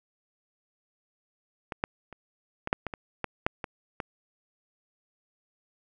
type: clicks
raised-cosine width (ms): 0.5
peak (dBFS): -18 / -11 / -28 / -17 / -7 / -17 / -20 / -14 / -8 / -18 / -17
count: 11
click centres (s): 1.722 / 1.839 / 2.127 / 2.674 / 2.729 / 2.867 / 2.938 / 3.243 / 3.465 / 3.642 / 4.002
effects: none